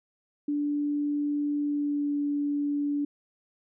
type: tone with pitch glide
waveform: sine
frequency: 291.7 to 289 Hz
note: D4 to D4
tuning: -12 to -28 cents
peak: -25 dBFS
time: 0.48-3.05 s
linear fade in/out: 5 ms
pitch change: -16 cents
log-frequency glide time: 1.61-2.15 s
effects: none